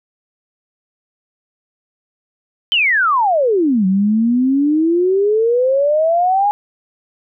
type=exponential two-way sweep; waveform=sine; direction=down then up; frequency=3136 to 185 to 837 Hz; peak=-11 dBFS; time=2.72-6.51 s; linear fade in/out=0 ms; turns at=3.86 s; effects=none